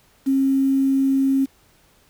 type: tone with quantisation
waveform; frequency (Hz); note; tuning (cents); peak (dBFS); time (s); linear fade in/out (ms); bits
sine; 270.1; C#4; -45; -15; 0.26-1.46; 20; 7
effects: pink hiss -57 dBFS RMS until 2.09 s